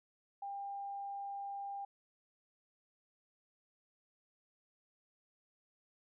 sine tone, 798 Hz, G5, 31 cents sharp, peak -40 dBFS, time 0.42-1.85 s, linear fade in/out 5 ms, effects none

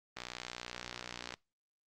click train, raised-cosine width 0.2 ms, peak -23 dBFS, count 72, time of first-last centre 0.17-1.34 s, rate 60.7 Hz, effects noise-tail reverb RT60 0.2 s tail -21 dB re dry + Opus 24 kbps

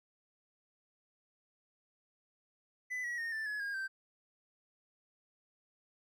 triangle tone with pitch steps, 2002 / 1920.4 / 1842.2 / 1767.2 / 1695.2 / 1626.1 / 1559.9 Hz, B6 / B6 / A#6 / A6 / G#6 / G#6 / G6, +23 / -49 / -21 / +7 / +35 / -37 / -9 cents, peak -34 dBFS, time 2.9-3.88 s, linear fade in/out 20 ms, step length 140 ms, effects none

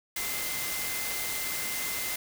sine tone in noise, 2072 Hz, C7, 17 cents flat, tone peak -38 dBFS, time 0.16-2.16 s, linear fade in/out 5 ms, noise white, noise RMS -33 dBFS, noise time 0.16-2.16 s, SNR -8 dB, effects none

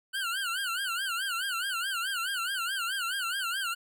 25% pulse tone with vibrato, 1475 Hz, F#6, 6 cents flat, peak -26 dBFS, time 0.13-3.75 s, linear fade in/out 20 ms, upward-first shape sine, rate 4.7 Hz, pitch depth 160 cents each way, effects none

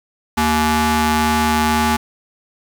sawtooth ring-modulated tone, 310 Hz, D#4, 6 cents flat, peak -7 dBFS, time 0.37-1.97 s, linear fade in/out 10 ms, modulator 542 Hz, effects 7-bit

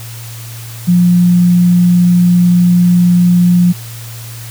sine tone, 176.8 Hz, F3, 22 cents sharp, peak -5 dBFS, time 0.87-3.73 s, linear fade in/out 20 ms, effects added 115 Hz sine -26 dBFS peak until 4.5 s + white hiss -32 dBFS RMS until 4.5 s

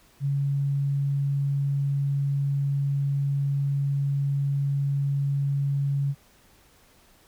sine tone, 140 Hz, C#3, 18 cents sharp, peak -22 dBFS, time 0.2-6.15 s, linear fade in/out 50 ms, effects pink hiss -58 dBFS RMS until 7.27 s

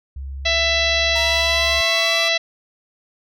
sine tone with pitch glide, 67.9 to 69.97 Hz, C#2 to C#2, -35 to +17 cents, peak -27 dBFS, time 0.16-1.81 s, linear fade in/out 5 ms, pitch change +52 cents, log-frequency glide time 0.4-0.66 s
harmonic tone, 665 Hz, E5, 15 cents sharp, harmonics 1 / 2 / 3 / 4 / 5 / 6 / 7 / 8 / 9, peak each -23 / -34 / -22 / -23 / -24 / -22 / -31 / -32 / -32 dBFS, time 0.45-2.38 s, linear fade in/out 10 ms
sawtooth linear sweep, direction up, 932.3 to 1179 Hz, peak -24 dBFS, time 1.15-2.29 s, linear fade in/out 10 ms
effects none

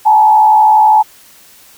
sine tone with frequency modulation, 860 Hz, A5, 40 cents flat, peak -4 dBFS, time 0.05-1.03 s, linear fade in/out 20 ms, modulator 67.8 Hz, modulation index 0.65, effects white hiss -42 dBFS RMS until 1.77 s

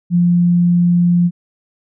sine tone, 174.61 Hz, F3, in tune, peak -9 dBFS, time 0.1-1.31 s, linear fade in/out 50 ms, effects none

